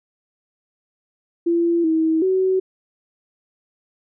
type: tone with pitch steps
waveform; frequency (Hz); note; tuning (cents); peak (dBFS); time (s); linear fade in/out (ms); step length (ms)
sine; 339.6 / 320.6 / 376.3; F4 / E4 / F#4; -48 / -48 / +29; -15; 1.46-2.6; 10; 380
effects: none